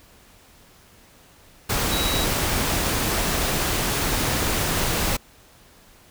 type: tone in noise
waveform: sine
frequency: 3875 Hz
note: B7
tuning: 34 cents flat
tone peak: -27 dBFS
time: 1.91-2.25 s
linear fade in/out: 10 ms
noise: pink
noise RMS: -23 dBFS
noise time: 1.69-5.17 s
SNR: -7 dB
effects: pink hiss -52 dBFS RMS until 6.1 s